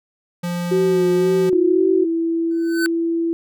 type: tone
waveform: square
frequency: 174.61 Hz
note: F3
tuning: in tune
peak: -22 dBFS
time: 0.43-1.5 s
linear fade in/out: 10 ms
type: tone with vibrato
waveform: sine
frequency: 370 Hz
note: F#4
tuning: in tune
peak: -14 dBFS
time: 0.71-2.05 s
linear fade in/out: 10 ms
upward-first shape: sine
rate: 1.9 Hz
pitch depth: 43 cents each way
type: tone with pitch glide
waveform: sine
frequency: 329.6 to 333.4 Hz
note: E4 to E4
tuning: 0 to +20 cents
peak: -17 dBFS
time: 1.53-3.33 s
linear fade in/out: 0 ms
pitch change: +20 cents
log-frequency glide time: 1.77-2.94 s
type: tone with exponential growth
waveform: square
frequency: 1515 Hz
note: F#6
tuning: 40 cents sharp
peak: -17 dBFS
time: 2.51-2.86 s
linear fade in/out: 0 ms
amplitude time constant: 76 ms
effects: none